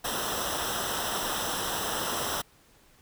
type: noise with comb filter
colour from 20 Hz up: pink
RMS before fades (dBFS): -31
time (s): 0.04-2.42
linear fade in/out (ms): 10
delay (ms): 0.44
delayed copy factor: -0.8
effects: pink hiss -60 dBFS RMS until 3.01 s